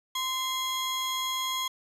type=tone pair together; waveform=35% pulse; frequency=1038 / 3299 Hz; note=C6 / G#7; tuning=-14 / -12 cents; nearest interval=octave + minor sixth; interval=2002 cents; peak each=-30 / -29 dBFS; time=0.15-1.68 s; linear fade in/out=5 ms; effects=resampled to 32000 Hz